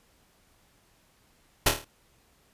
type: noise with echo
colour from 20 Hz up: pink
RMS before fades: -19 dBFS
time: 1.66-1.69 s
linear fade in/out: 5 ms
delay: 26 ms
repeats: 6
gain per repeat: -5 dB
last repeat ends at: 1.846 s
effects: pink hiss -64 dBFS RMS until 2.53 s + resampled to 32000 Hz